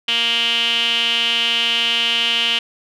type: tone with band-pass filter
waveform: sawtooth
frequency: 233.1 Hz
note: A#3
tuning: in tune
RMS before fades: -18 dBFS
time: 0.08-2.59 s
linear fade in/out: 5 ms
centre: 3000 Hz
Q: 8.4
effects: none